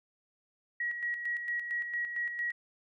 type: tone with tremolo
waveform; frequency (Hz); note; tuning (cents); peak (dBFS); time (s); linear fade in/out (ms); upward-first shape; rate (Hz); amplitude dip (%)
sine; 1910; A#6; +42; -30; 0.8-2.52; 5; square; 4.4; 50
effects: none